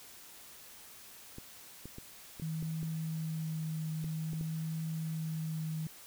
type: clicks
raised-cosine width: 3 ms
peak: -32 dBFS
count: 9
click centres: 1.384 / 1.856 / 1.984 / 2.398 / 2.626 / 2.83 / 4.043 / 4.333 / 4.411 s
type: tone with vibrato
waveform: sine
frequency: 159.3 Hz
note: D#3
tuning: 41 cents sharp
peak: -34 dBFS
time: 2.42-5.87 s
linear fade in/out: 2 ms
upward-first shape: triangle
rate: 0.52 Hz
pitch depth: 15 cents each way
effects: white hiss -53 dBFS RMS until 6.06 s